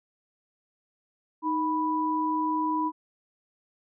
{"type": "tone pair together", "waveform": "sine", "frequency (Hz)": [311.1, 986.2], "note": ["D#4", "B5"], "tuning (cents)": [0, -3], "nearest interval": "octave + minor sixth", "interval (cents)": 1997, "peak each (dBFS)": [-28, -26], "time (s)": [1.42, 2.92], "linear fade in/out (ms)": 50, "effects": []}